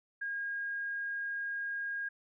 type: tone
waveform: sine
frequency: 1627 Hz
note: G#6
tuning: 36 cents flat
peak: -34 dBFS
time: 0.21-2.09 s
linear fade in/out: 10 ms
effects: none